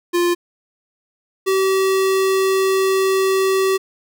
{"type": "tone pair in turn", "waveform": "square", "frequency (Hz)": [349.2, 383.2], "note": ["F4", "G4"], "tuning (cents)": [0, -39], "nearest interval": "major second", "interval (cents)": 161, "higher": "second", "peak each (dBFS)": -15, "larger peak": "neither", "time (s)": [[0.13, 0.35], [1.46, 3.78]], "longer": "second", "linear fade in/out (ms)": 20, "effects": []}